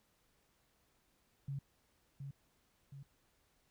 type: tone with echo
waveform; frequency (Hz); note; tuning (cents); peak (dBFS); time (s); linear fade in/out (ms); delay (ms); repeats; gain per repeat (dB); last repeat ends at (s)
sine; 138.59; C#3; 0; -38; 1.48-1.59; 5; 720; 2; -5; 3.03
effects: pink hiss -75 dBFS RMS until 3.7 s